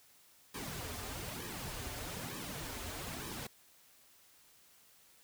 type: noise with flanger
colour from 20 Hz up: pink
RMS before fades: -43 dBFS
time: 0.54-3.47 s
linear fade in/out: 5 ms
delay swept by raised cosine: 1.4 to 6.3 ms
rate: 1.1 Hz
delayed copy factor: -0.75
effects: white hiss -64 dBFS RMS until 5.23 s